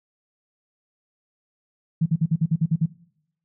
sine tone bursts, 162.4 Hz, E3, 26 cents flat, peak -16 dBFS, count 9, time 2.01-2.861 s, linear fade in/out 10 ms, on 51 ms, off 49 ms, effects noise-tail reverb RT60 0.7 s tail -20 dB re dry

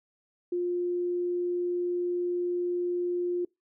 sine tone, 353.3 Hz, F4, 20 cents sharp, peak -26 dBFS, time 0.52-3.45 s, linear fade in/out 5 ms, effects noise-tail reverb RT60 0.2 s tail -25 dB re dry

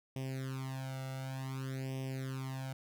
sawtooth tone with flanger, 132.5 Hz, C3, 22 cents sharp, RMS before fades -40 dBFS, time 0.16-2.73 s, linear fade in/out 2 ms, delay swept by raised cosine 0.35 to 1.45 ms, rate 0.55 Hz, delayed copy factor +1, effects none

